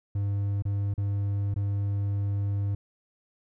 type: tone with dropouts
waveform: triangle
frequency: 100.5 Hz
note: G2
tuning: 44 cents sharp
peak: -23 dBFS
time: 0.15-2.75 s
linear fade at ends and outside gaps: 5 ms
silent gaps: 0.623-0.652 / 0.94-0.978 / 1.542-1.56 s
effects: none